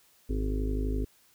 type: harmonic tone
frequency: 51.91 Hz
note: G#1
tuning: in tune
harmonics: 1 / 2 / 3 / 5 / 6 / 7 / 8 / 9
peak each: -28 / -39 / -45 / -35 / -45 / -42 / -39 / -48 dBFS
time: 0.29-1.05 s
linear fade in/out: 10 ms
effects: white hiss -63 dBFS RMS until 1.34 s